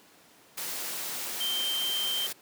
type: tone in noise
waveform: sine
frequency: 3136 Hz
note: G7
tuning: in tune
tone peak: -28 dBFS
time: 1.4-2.27 s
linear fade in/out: 10 ms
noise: white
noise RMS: -35 dBFS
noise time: 0.57-2.33 s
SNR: +4 dB
effects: pink hiss -57 dBFS RMS until 2.41 s + high-pass 200 Hz 12 dB/octave